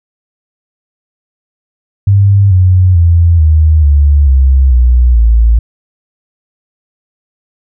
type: tone with pitch steps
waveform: sine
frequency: 99.5 / 91.77 / 84.64 / 78.07 / 72 / 66.41 / 61.25 / 56.49 Hz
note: G2 / F#2 / E2 / D#2 / D2 / C2 / B1 / A1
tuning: +26 / -14 / +46 / +6 / -34 / +26 / -14 / +46 cents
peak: -3 dBFS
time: 2.07-5.59 s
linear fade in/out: 5 ms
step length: 440 ms
effects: none